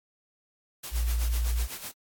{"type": "noise with tremolo", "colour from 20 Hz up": "white", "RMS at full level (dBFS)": -37, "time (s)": [0.83, 1.92], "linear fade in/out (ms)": 10, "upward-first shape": "sine", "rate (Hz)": 8, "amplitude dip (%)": 65}
{"type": "tone", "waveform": "sine", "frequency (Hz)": 58.27, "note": "A#1", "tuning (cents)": 0, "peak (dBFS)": -24, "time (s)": [0.91, 1.68], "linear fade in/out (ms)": 50}
{"effects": ["AAC 64 kbps"]}